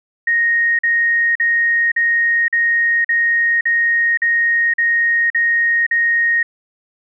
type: tone bursts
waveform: sine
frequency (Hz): 1864.7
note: A#6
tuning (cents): 0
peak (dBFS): -12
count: 11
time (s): 0.27-6.43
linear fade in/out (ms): 5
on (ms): 520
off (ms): 44
effects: none